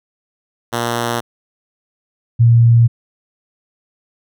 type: tone pair in turn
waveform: 5% pulse / sine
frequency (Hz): 118.3 / 117.01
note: A#2 / A#2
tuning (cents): +26 / +7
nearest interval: unison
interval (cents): 19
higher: first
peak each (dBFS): -6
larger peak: neither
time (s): 0.72-1.21 / 2.39-2.88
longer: neither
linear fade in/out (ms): 20
effects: none